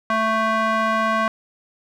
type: tone with band-pass filter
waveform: square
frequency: 221.2 Hz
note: A3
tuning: 9 cents sharp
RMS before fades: -20 dBFS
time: 0.1-1.28 s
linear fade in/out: 2 ms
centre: 1200 Hz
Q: 1.9
effects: none